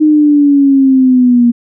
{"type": "linear sweep", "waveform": "sine", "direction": "down", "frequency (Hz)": [308.8, 235.8], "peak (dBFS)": -4, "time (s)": [0, 1.52], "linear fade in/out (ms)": 20, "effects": []}